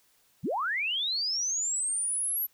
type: linear sweep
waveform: sine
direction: up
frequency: 96 to 11890 Hz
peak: -27 dBFS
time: 0.43-2.47 s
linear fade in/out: 20 ms
effects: white hiss -66 dBFS RMS until 2.53 s